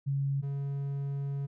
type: tone pair in turn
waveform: sine / triangle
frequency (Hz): 138.59 / 139.72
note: C#3 / C#3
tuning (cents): 0 / +14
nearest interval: unison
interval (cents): 14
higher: second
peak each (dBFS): -27 / -29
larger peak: first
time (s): 0.06-0.42 / 0.42-1.47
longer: second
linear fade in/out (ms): 20
effects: none